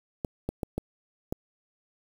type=clicks; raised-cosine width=2 ms; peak=-16 dBFS; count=5; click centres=0.248 / 0.49 / 0.632 / 0.78 / 1.325 s; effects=7-bit